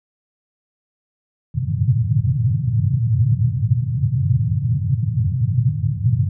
pink band-pass noise, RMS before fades -18 dBFS, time 1.54-6.29 s, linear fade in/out 10 ms, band 100 to 140 Hz, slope 48 dB/octave, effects none

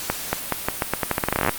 accelerating click train, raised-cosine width 0.5 ms, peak -4 dBFS, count 21, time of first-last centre 0.1-1.494 s, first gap 230 ms, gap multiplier 0.84, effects white hiss -31 dBFS RMS until 1.58 s + Opus 48 kbps

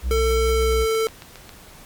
triangle tone with vibrato, 61.9 Hz, B1, 5 cents sharp, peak -18 dBFS, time 0.02-0.87 s, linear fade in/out 50 ms, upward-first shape sine, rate 2.2 Hz, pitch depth 21 cents each way
square tone with pitch glide, 447.5 to 444.7 Hz, A4 to A4, +29 to +18 cents, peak -19 dBFS, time 0.11-1.07 s, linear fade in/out 0 ms, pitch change -11 cents, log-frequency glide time 0.41-0.71 s
click train, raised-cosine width 0.2 ms, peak -21 dBFS, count 5, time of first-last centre 0.95-1.493 s, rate 7.37 Hz
effects pink hiss -45 dBFS RMS until 1.85 s + MP3 96 kbps

